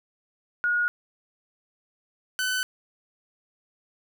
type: tone pair in turn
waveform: sine / sawtooth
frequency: 1443 / 1508.6 Hz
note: F#6 / F#6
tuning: -44 / +33 cents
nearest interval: minor second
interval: 77 cents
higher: second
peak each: -21 dBFS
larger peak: neither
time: 0.64-0.88 / 2.39-2.63 s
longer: neither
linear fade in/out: 0 ms
effects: none